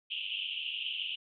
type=band-pass noise; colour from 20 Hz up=pink; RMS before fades=-37 dBFS; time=0.1-1.16 s; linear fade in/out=10 ms; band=2700 to 3200 Hz; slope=96 dB/octave; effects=none